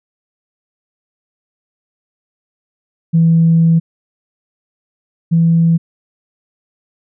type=tone pair in turn; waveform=sine; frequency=164.81 / 166.05 Hz; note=E3 / E3; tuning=0 / +13 cents; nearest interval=unison; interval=13 cents; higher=second; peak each=-6 / -7 dBFS; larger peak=first; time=3.13-3.8 / 5.31-5.78 s; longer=first; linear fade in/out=20 ms; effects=tanh soft clip ceiling -2 dBFS